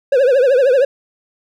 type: tone with vibrato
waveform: triangle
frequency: 523.3 Hz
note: C5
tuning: in tune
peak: -7 dBFS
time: 0.12-0.85 s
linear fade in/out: 5 ms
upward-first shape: triangle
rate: 13 Hz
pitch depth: 170 cents each way
effects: none